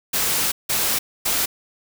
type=noise bursts at uneven times; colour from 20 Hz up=white; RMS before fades=-21 dBFS; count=3; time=0.13-0.52 / 0.69-0.99 / 1.25-1.46 s; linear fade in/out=10 ms; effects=none